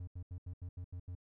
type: tone bursts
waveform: triangle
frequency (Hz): 89.1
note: F2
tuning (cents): +35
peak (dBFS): -39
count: 8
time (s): 0-1.152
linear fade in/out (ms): 5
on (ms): 74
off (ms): 80
effects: none